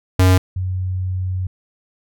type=tone pair in turn; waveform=square / sine; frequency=92.5 / 92.5 Hz; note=F#2 / F#2; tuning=0 / 0 cents; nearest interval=unison; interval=0 cents; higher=neither; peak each=-10 / -19 dBFS; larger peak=first; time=0.19-0.38 / 0.56-1.47 s; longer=second; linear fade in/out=5 ms; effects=none